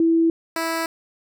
sine / 10% pulse tone pair in turn, 329.6 / 328.2 Hz, E4 / E4, 0 / -8 cents, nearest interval unison, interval 8 cents, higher first, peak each -14 dBFS, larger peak neither, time 0-0.3 / 0.56-0.86 s, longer neither, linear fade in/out 2 ms, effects none

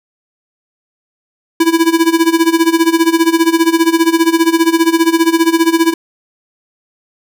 square tone with tremolo, 330 Hz, E4, 2 cents sharp, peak -6 dBFS, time 1.6-5.94 s, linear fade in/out 5 ms, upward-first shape sine, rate 15 Hz, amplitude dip 85%, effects none

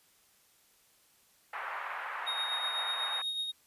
pink band-pass noise, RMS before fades -39 dBFS, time 1.53-3.22 s, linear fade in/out 5 ms, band 830 to 2000 Hz, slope 24 dB/octave
triangle tone with tremolo, 3733 Hz, A#7, 2 cents sharp, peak -29 dBFS, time 2.26-3.52 s, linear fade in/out 20 ms, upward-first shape triangle, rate 8.1 Hz, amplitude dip 50%
effects white hiss -66 dBFS RMS until 3.66 s + resampled to 32000 Hz

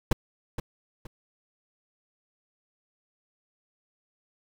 brown noise with echo, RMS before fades -20 dBFS, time 0.11-0.13 s, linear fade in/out 5 ms, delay 470 ms, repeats 2, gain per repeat -10 dB, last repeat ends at 1.07 s, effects none

